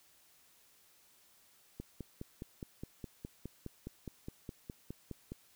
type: click train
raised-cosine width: 3 ms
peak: -29 dBFS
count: 18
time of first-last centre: 1.8-5.32 s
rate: 4.83 Hz
effects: white hiss -66 dBFS RMS until 5.55 s